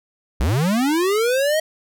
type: linear sweep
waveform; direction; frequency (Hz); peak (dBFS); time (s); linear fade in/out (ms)
square; up; 50.4 to 641; -17; 0.4-1.6; 5
effects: none